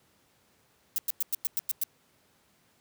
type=noise bursts; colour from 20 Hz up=violet; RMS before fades=-28 dBFS; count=8; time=0.96-1.836 s; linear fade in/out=0 ms; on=22 ms; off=100 ms; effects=pink hiss -66 dBFS RMS until 2.8 s + high-pass 100 Hz 12 dB/octave